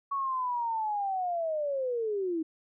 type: linear sweep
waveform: sine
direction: down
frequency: 1121 to 311.1 Hz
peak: -28 dBFS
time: 0.11-2.43 s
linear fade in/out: 10 ms
effects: none